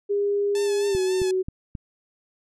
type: tone with pitch glide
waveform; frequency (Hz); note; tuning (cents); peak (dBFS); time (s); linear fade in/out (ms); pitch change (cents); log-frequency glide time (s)
sine; 405.5 to 374; G#4 to F#4; -41 to +19; -20; 0.09-1.43; 20; -140; 0.88-0.98
type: tone with vibrato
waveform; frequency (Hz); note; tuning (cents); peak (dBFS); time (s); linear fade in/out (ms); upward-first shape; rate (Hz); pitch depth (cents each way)
5% pulse; 873; A5; -14; -20; 0.55-1.31; 2; sine; 3.7; 50
type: click train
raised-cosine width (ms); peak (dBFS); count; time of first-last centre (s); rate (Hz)
5; -20; 4; 0.95-1.752; 3.74
effects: low-pass 9000 Hz 12 dB/octave